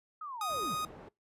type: linear sweep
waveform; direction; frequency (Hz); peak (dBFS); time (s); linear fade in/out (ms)
sine; down; 1294 to 123.47; -39; 0.21-0.75; 5
type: tone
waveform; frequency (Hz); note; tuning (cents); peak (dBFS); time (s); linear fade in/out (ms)
45% pulse; 1244.5; D#6; 0; -33; 0.41-0.85; 2
type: low-pass noise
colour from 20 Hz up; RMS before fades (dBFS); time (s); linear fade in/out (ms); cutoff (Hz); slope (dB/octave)
white; -50; 0.49-1.09; 10; 660; 12
effects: noise-tail reverb RT60 0.2 s tail -23 dB re dry + resampled to 32000 Hz